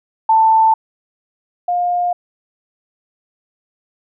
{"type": "tone pair in turn", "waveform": "sine", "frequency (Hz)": [887, 708.7], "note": ["A5", "F5"], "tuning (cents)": [14, 25], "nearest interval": "major third", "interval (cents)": 389, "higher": "first", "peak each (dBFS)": [-8, -14], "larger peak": "first", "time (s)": [[0.29, 0.74], [1.68, 2.13]], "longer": "neither", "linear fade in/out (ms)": 5, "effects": []}